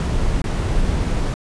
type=noise with dropouts; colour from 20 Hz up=brown; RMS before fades=-19 dBFS; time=0-1.34 s; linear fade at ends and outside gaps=1 ms; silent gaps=0.418-0.441 s; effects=resampled to 22050 Hz

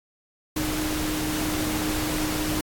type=tone in noise; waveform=sine; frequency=307.4 Hz; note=D#4; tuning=21 cents flat; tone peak=-27 dBFS; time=0.56-2.61 s; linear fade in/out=5 ms; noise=pink; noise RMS=-29 dBFS; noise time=0.56-2.61 s; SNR=-1 dB; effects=AAC 64 kbps

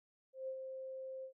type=tone with ADSR envelope; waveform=sine; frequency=526 Hz; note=C5; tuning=9 cents sharp; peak=-38 dBFS; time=0.33-1.33 s; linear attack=150 ms; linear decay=75 ms; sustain=-5 dB; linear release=92 ms; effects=none

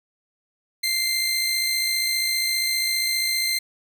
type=tone pair together; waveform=sawtooth; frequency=2093 / 4131 Hz; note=C7 / C8; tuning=0 / -23 cents; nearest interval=octave; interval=1177 cents; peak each=-21 dBFS; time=0.83-3.59 s; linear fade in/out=10 ms; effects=none

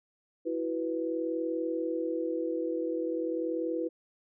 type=chord; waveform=sine; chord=E suspended second; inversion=none; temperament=equal; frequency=329.6 / 370 / 493.9 Hz; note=E4 / F#4 / B4; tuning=0 / 0 / 0 cents; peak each=-32 / -37 / -33 dBFS; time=0.45-3.89 s; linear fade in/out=20 ms; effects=none

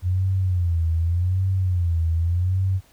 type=tone with vibrato; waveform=sine; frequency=88.2 Hz; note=F2; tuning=18 cents sharp; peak=-18 dBFS; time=0.02-2.81 s; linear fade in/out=50 ms; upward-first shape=sine; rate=0.85 Hz; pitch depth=130 cents each way; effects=pink hiss -56 dBFS RMS until 2.92 s

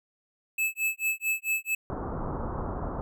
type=tone with tremolo; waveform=square; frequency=2609 Hz; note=E7; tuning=18 cents flat; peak=-24 dBFS; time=0.58-1.75 s; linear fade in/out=5 ms; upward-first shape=sine; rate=4.5 Hz; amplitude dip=100%
type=low-pass noise; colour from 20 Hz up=pink; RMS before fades=-33 dBFS; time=1.9-3.01 s; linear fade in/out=0 ms; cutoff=1300 Hz; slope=48 dB/octave
effects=none

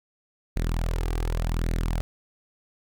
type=tone with flanger; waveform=sawtooth; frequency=41.2 Hz; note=E1; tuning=in tune; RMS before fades=-26 dBFS; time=0.56-2.01 s; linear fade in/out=0 ms; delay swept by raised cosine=0.47 to 2.57 ms; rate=0.87 Hz; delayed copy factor=+0.55; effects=none

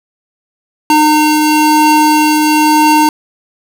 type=tone pair together; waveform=square; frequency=305.1 / 914.3 Hz; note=D#4 / A#5; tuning=-34 / -34 cents; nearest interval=octave + perfect fifth; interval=1900 cents; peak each=-10 dBFS; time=0.9-3.09 s; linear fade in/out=2 ms; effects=none

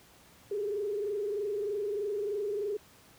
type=tone with frequency modulation; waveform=sine; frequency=411.3 Hz; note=G#4; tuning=17 cents flat; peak=-30 dBFS; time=0.51-2.77 s; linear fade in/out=5 ms; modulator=23.2 Hz; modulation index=0.91; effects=pink hiss -58 dBFS RMS until 3.18 s + high-pass 60 Hz 12 dB/octave

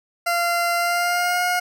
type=tone with pitch glide; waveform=20% pulse; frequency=690 to 717.2 Hz; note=F5 to F5; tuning=-21 to +46 cents; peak=-14 dBFS; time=0.26-1.6 s; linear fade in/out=10 ms; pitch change=+67 cents; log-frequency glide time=0.76-1.43 s; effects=none

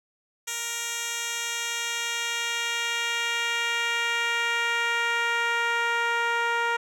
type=tone with band-pass filter sweep; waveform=10% pulse; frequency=468.4 Hz; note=A#4; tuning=8 cents sharp; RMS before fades=-27 dBFS; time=0.47-6.77 s; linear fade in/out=10 ms; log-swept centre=7300 to 1100 Hz; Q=0.87; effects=none

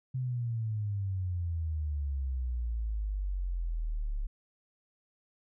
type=exponential sweep; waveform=sine; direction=down; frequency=130.81 to 34.65 Hz; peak=-30 dBFS; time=0.14-4.27 s; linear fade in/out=10 ms; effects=none

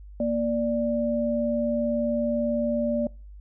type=tone pair together; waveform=sine; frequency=234.6 / 587.3 Hz; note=A#3 / D5; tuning=+11 / 0 cents; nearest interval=octave + major third; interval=1589 cents; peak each=-25 dBFS; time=0.2-3.07 s; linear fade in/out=2 ms; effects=noise-tail reverb RT60 0.4 s tail -25 dB re dry + added 50 Hz sine -41 dBFS peak until 3.4 s

